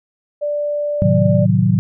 sine tone, 587.3 Hz, D5, in tune, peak -17 dBFS, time 0.41-1.46 s, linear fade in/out 20 ms
sine chord, A diminished seventh, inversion none, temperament equal, 110 / 130.81 / 155.56 / 185 Hz, A2 / C3 / Eb3 / Gb3, 0 / 0 / 0 / 0 cents, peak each -16 / -18 / -18 / -15 dBFS, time 1.02-1.79 s, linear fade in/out 0 ms
effects none

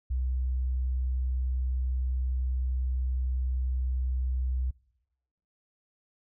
sine tone, 63.6 Hz, C2, 48 cents flat, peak -26 dBFS, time 0.1-4.71 s, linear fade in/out 10 ms, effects noise-tail reverb RT60 0.9 s tail -24 dB re dry

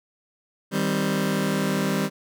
sawtooth chord, C minor, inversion first, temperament just, 156.98 / 196.22 / 261.6 Hz, Eb3 / G3 / C4, +16 / +2 / 0 cents, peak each -24 / -20 / -24 dBFS, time 0.71-2.1 s, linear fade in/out 50 ms, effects none

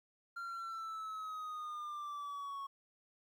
triangle linear sweep, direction down, 1387 to 1100 Hz, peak -39 dBFS, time 0.36-2.67 s, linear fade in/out 10 ms, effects 12-bit

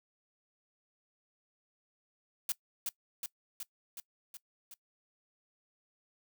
blue noise with echo, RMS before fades -32 dBFS, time 2.49-2.52 s, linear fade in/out 2 ms, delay 370 ms, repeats 6, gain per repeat -3 dB, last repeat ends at 4.74 s, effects noise-tail reverb RT60 0.1 s tail -21 dB re dry

